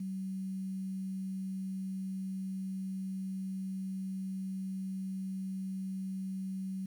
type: tone with quantisation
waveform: sine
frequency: 190 Hz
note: F#3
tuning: 46 cents sharp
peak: -35 dBFS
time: 0-6.86 s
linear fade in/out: 5 ms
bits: 10
effects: none